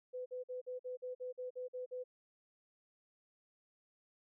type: tone bursts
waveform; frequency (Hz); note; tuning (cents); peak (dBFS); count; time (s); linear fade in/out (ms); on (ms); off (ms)
sine; 503; B4; +32; -40; 11; 0.13-2.04; 20; 130; 48
effects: none